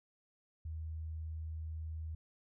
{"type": "tone", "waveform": "sine", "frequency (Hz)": 79.5, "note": "D#2", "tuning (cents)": 38, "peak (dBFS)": -39, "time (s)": [0.65, 2.15], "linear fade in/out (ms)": 5, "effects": []}